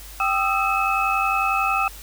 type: tone cluster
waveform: sine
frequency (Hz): 780 / 1234 / 1325 / 2583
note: G5 / D#6 / E6 / E7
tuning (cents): -9 / -15 / +9 / -36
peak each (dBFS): -24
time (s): 0.2-1.88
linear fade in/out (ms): 2
effects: added 50 Hz sine -40 dBFS peak until 2.02 s + white hiss -42 dBFS RMS until 2.02 s